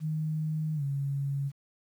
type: tone with pitch glide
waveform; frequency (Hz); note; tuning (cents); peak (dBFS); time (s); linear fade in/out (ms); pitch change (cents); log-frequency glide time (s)
sine; 155.7 to 139.52; D#3 to C#3; +2 to +12; -28; 0-1.52; 50; -190; 0.75-0.83
effects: 10-bit